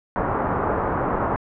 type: low-pass noise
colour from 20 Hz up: white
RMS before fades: -23 dBFS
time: 0.16-1.36 s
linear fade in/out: 0 ms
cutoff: 1200 Hz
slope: 24 dB/octave
effects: low-pass 2000 Hz 12 dB/octave

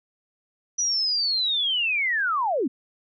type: linear sweep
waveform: sine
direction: down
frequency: 5920 to 220 Hz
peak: -21 dBFS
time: 0.78-2.68 s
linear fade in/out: 10 ms
effects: none

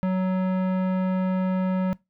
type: tone with tanh clipping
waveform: sine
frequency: 186.3 Hz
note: F#3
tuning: 12 cents sharp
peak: -23 dBFS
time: 0.03-1.93 s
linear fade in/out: 0 ms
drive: 17 dB
effects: noise-tail reverb RT60 0.2 s tail -22 dB re dry

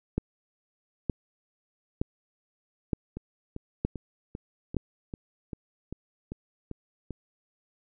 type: two click trains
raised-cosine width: 3 ms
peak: -13 / -23 dBFS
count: 6 / 11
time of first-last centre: 0.18-4.767 / 3.17-7.107 s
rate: 1.09 / 2.54 Hz
effects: none

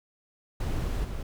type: noise with level steps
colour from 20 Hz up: brown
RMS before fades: -29 / -34 dBFS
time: 0.6-1.23 s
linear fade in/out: 5 ms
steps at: 1.03 s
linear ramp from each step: 20 ms
effects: none

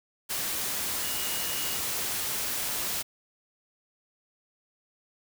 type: tone in noise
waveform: sine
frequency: 2878 Hz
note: F#7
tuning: 49 cents flat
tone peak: -39 dBFS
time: 1.03-1.78 s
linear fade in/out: 20 ms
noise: white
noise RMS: -31 dBFS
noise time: 0.29-3.03 s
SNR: -11 dB
effects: none

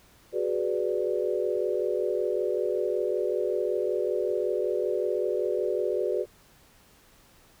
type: chord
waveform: sine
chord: G# half-diminished seventh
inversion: third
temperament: equal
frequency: 370 / 415.3 / 493.9 / 587.3 Hz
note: F#4 / G#4 / B4 / D5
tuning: 0 / 0 / 0 / 0 cents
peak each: -29 / -30 / -30 / -32 dBFS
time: 0.32-6.26 s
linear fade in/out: 50 ms
effects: pink hiss -58 dBFS RMS until 7.6 s

